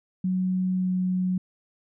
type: tone with pitch glide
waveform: sine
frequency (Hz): 185 to 183.83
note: F#3 to F#3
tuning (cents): 0 to -11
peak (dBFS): -22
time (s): 0.24-1.38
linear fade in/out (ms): 5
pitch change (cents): -11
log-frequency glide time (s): 0.76-0.9
effects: none